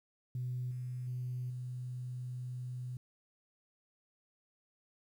sine tone with level steps, 125.1 Hz, B2, 23 cents sharp, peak -34 / -37 / -35 / -38 dBFS, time 0.35-2.97 s, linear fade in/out 2 ms, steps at 0.71 / 1.07 / 1.5 s, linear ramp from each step 2 ms, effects tanh soft clip ceiling -30 dBFS + 11-bit

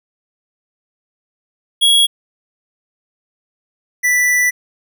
square tone pair in turn, 3322 / 1975.3 Hz, G#7 / B6, 0 / 0 cents, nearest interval major sixth, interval 900 cents, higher first, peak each -9 / -12 dBFS, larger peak first, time 1.81-2.07 / 4.03-4.51 s, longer second, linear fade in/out 20 ms, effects none

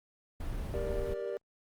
brown noise, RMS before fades -36 dBFS, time 0.4-1.14 s, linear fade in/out 5 ms
triangle chord, G minor, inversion none, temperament just, 392 / 470.4 / 588 Hz, G4 / Bb4 / D5, 0 / +16 / +2 cents, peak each -36 dBFS, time 0.74-1.37 s, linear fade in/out 0 ms
effects Opus 32 kbps

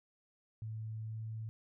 sine tone with pitch glide, 110 to 110.7 Hz, A2 to A2, 0 to +11 cents, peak -39 dBFS, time 0.62-1.49 s, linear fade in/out 0 ms, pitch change +11 cents, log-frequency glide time 1.04-1.21 s, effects none

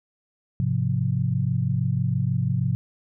sine chord, F minor, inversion first, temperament just, 104.77 / 130.96 / 174.61 Hz, Ab2 / C3 / F3, +16 / +2 / 0 cents, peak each -26 / -23 / -27 dBFS, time 0.6-2.75 s, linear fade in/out 0 ms, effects none

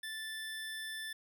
25% pulse tone, 1760 Hz, A6, in tune, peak -36 dBFS, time 0.03-1.13 s, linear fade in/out 5 ms, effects none

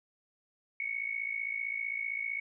sine tone with amplitude modulation, 2217 Hz, C#7, in tune, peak -29 dBFS, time 0.8-2.4 s, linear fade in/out 2 ms, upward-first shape sine, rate 55.5 Hz, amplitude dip 80%, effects none

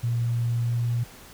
sine tone with pitch glide, 118.3 to 119.05 Hz, A#2 to A#2, +26 to +37 cents, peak -22 dBFS, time 0.03-1.04 s, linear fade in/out 10 ms, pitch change +11 cents, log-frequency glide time 0.61-0.88 s, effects pink hiss -47 dBFS RMS until 1.33 s

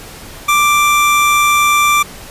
25% pulse tone, 1177 Hz, D6, 3 cents sharp, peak -5 dBFS, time 0.48-2.03 s, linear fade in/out 10 ms, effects pink hiss -33 dBFS RMS until 2.3 s + resampled to 32000 Hz

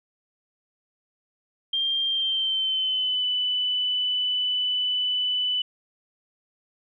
sine tone with pitch glide, 3186 to 2990 Hz, G7 to F#7, +27 to +17 cents, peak -22 dBFS, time 1.73-5.62 s, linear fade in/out 5 ms, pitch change -110 cents, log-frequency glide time 2.06-3.26 s, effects none

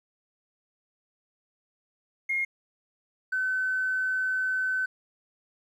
triangle tone pair in turn, 2140 / 1519.8 Hz, C7 / F#6, +38 / +46 cents, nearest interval tritone, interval 592 cents, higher first, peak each -21 dBFS, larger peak neither, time 2.29-2.45 / 3.32-4.86 s, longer second, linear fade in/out 10 ms, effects tanh soft clip ceiling -23 dBFS

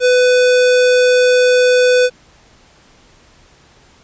square tone, 499.1 Hz, B4, 18 cents sharp, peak -9 dBFS, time 0-2.1 s, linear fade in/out 50 ms, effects pink hiss -48 dBFS RMS until 4.03 s + resampled to 16000 Hz

